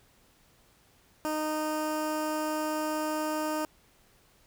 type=tone with notch filter; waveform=15% pulse; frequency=308.2 Hz; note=D#4; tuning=16 cents flat; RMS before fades=-31 dBFS; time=1.25-3.65 s; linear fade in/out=0 ms; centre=3500 Hz; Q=1.5; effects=pink hiss -63 dBFS RMS until 4.46 s